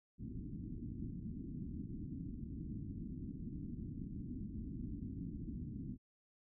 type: low-pass noise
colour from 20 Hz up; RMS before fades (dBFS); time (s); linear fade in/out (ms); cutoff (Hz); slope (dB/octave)
white; -45; 0.18-5.98; 50; 290; 48
effects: none